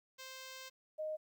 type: tone pair in turn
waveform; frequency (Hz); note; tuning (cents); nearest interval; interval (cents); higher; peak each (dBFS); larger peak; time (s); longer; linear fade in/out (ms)
5% pulse / sine; 523.3 / 620.3; C5 / D#5; 0 / -5; minor third; 295; second; -36 / -37; first; 0.18-0.7 / 0.98-1.17; first; 20
effects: 13-bit